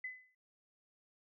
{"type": "tone with exponential decay", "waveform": "sine", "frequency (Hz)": 2016, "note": "B6", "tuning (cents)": 35, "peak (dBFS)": -37, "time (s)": [0.04, 0.35], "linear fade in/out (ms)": 5, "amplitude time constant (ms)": 66, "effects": []}